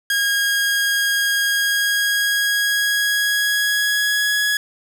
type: tone with pitch glide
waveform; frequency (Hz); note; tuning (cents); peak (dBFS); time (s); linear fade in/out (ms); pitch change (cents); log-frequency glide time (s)
sawtooth; 1634 to 1677; G#6 to G#6; -29 to +16; -13; 0.1-4.57; 2; +45; 1.46-4.43
effects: none